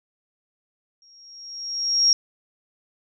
sine tone with exponential growth, 5588 Hz, F8, in tune, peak -12 dBFS, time 1.02-2.13 s, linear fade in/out 1 ms, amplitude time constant 240 ms, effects none

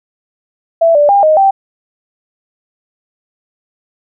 sine tone with pitch steps, 664 / 586 / 803 / 622 / 780 Hz, E5 / D5 / G5 / D#5 / G5, +12 / -4 / +41 / -1 / -9 cents, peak -5 dBFS, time 0.81-1.51 s, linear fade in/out 10 ms, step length 140 ms, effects none

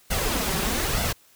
pink noise with flanger, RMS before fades -25 dBFS, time 0.1-1.13 s, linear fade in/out 10 ms, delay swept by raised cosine 1.4 to 5.3 ms, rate 1.1 Hz, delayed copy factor +0.6, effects white hiss -57 dBFS RMS until 1.35 s

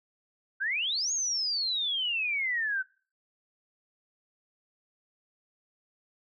sine exponential two-way sweep, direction up then down, 1500 to 6710 to 1500 Hz, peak -27 dBFS, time 0.6-2.83 s, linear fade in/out 20 ms, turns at 1.12 s, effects noise-tail reverb RT60 0.4 s tail -23 dB re dry

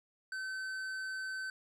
sine tone with tanh clipping, 1532 Hz, G6, 40 cents flat, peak -39 dBFS, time 0.32-1.5 s, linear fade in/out 2 ms, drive 11 dB, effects none

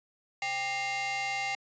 30% pulse ring-modulated tone, 659.3 Hz, E5, in tune, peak -24 dBFS, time 0.42-1.55 s, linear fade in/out 2 ms, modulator 1450 Hz, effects high-pass 400 Hz 12 dB/octave + resampled to 16000 Hz

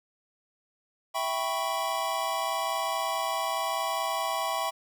square chord, C# half-diminished seventh, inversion first, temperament equal, 659.3 / 784 / 987.8 / 1108.7 Hz, E5 / G5 / B5 / C#6, 0 / 0 / 0 / 0 cents, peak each -34 dBFS, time 1.14-4.71 s, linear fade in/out 20 ms, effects none

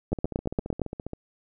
two click trains, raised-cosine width 2 ms, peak -11 / -20 dBFS, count 7 / 16, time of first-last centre 0.13-0.817 / 0.12-1.134 s, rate 8.73 / 14.8 Hz, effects none

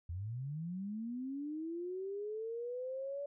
sine linear sweep, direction up, 80 to 575 Hz, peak -38 dBFS, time 0.09-3.26 s, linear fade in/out 5 ms, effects none

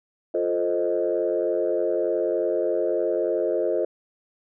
sine chord, F dominant seventh, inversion none, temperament equal, 349.2 / 440 / 523.3 / 622.3 Hz, F4 / A4 / C5 / Eb5, 0 / 0 / 0 / 0 cents, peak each -26 dBFS, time 0.34-3.85 s, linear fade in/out 5 ms, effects tanh soft clip ceiling -12 dBFS

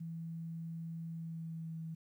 sine tone with pitch glide, 164.81 to 162.07 Hz, E3 to E3, 0 to -29 cents, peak -40 dBFS, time 0-1.95 s, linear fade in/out 10 ms, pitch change -29 cents, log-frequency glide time 1.1-1.81 s, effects 12-bit

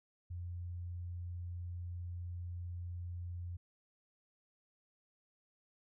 sine tone, 87.7 Hz, F2, 8 cents sharp, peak -40 dBFS, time 0.3-3.57 s, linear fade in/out 10 ms, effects none

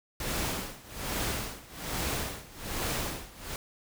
pink noise with tremolo, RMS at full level -31 dBFS, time 0.2-3.56 s, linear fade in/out 2 ms, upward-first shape sine, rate 1.2 Hz, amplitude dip 90%, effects none

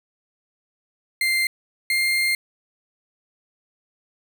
35% pulse tone pair in turn, 2093 / 2110 Hz, C7 / C7, 0 / +14 cents, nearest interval unison, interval 14 cents, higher second, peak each -17 dBFS, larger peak neither, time 1.21-1.47 / 1.9-2.35 s, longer second, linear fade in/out 2 ms, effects none

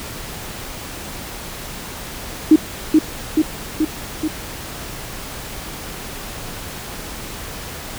sine tone with echo, 311.2 Hz, D#4, in tune, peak -4 dBFS, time 2.51-2.56 s, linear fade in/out 5 ms, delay 430 ms, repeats 4, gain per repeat -3 dB, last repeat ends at 4.28 s, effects pink hiss -31 dBFS RMS until 7.98 s

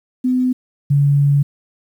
sine tone pair in turn, 253.4 / 142.22 Hz, B3 / C#3, +45 / +45 cents, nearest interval minor seventh, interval 1000 cents, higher first, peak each -13 / -10 dBFS, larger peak second, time 0.24-0.53 / 0.9-1.43 s, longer second, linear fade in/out 10 ms, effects 8-bit

